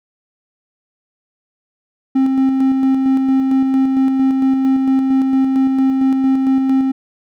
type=tone with tremolo; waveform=triangle; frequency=265.7 Hz; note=C4; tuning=27 cents sharp; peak=-8 dBFS; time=2.15-6.92 s; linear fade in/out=10 ms; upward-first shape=square; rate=4.4 Hz; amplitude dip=30%; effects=none